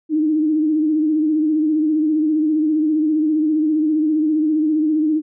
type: tone with vibrato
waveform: sine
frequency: 308.6 Hz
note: D#4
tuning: 14 cents flat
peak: -14 dBFS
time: 0.09-5.22 s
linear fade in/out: 50 ms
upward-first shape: sine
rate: 15 Hz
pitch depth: 52 cents each way
effects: none